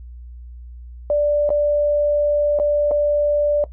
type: tone with dropouts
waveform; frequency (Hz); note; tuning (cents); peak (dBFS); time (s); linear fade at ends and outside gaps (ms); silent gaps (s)
sine; 587.3; D5; 0; -14; 1.1-3.64; 1; 1.492-1.503 / 2.589-2.598 / 2.911-2.915
effects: noise-tail reverb RT60 0.1 s tail -17 dB re dry + added 60 Hz sine -34 dBFS peak until 3.72 s